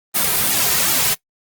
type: noise with flanger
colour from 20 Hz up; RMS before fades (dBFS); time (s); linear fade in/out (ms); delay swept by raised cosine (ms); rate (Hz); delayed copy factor
white; -17; 0.14-1.15; 20; 1.9 to 3.6; 2.6; -0.8
effects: noise-tail reverb RT60 0.1 s tail -21 dB re dry + Opus 32 kbps